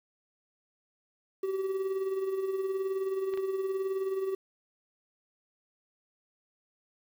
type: tone with tremolo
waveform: triangle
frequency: 384.2 Hz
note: G4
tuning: 35 cents flat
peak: -25 dBFS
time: 1.43-4.35 s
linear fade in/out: 5 ms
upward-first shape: sine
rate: 19 Hz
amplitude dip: 50%
type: clicks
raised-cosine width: 0.3 ms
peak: -29 dBFS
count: 2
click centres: 3.338 / 3.375 s
effects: 9-bit